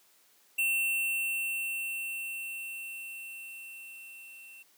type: tone with level ramp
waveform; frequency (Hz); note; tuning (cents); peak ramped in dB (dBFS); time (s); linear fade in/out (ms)
square; 2700; E7; +41; -26 to -49; 0.58-4.63; 10
effects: white hiss -64 dBFS RMS until 4.77 s + high-pass 200 Hz 12 dB/octave